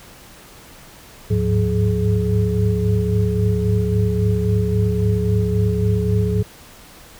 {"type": "tone cluster", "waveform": "sine", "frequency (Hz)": [76.2, 102.5, 106.2, 179.6, 421.9], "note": ["D#2", "G#2", "G#2", "F3", "G#4"], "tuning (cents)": [-36, -22, 39, 49, 27], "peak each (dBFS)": [-23, -25, -18, -22, -23], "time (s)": [1.3, 6.43], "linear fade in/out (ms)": 10, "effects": ["pink hiss -43 dBFS RMS until 7.19 s"]}